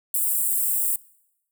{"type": "high-pass noise", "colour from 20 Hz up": "white", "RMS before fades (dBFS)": -23, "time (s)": [0.14, 0.96], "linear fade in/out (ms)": 2, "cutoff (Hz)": 7700, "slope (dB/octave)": 96, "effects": ["noise-tail reverb RT60 0.9 s tail -24 dB re dry"]}